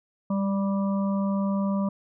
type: harmonic tone with a mistuned harmonic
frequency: 196 Hz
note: G3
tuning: in tune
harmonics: 1 / 3 / 5 / 6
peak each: -23 / -33 / -37 / -39 dBFS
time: 0.3-1.89 s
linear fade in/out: 5 ms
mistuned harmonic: 1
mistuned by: +18 cents
effects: none